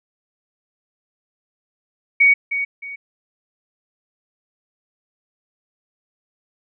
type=tone with echo; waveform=sine; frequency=2241 Hz; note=C#7; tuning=18 cents sharp; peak=-9 dBFS; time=2.2-2.34 s; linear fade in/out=10 ms; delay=310 ms; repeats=2; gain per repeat=-10 dB; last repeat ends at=2.96 s; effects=none